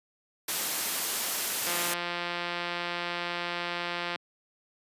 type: noise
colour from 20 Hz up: white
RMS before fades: -30 dBFS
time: 0.48-1.94 s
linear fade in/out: 5 ms
type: noise with exponential decay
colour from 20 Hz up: brown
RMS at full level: -35 dBFS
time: 1.15-1.29 s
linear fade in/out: 5 ms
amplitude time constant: 29 ms
type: click train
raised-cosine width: 0.3 ms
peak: -16 dBFS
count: 434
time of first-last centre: 1.67-4.159 s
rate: 174 Hz
effects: high-pass 200 Hz 12 dB/octave + resampled to 32000 Hz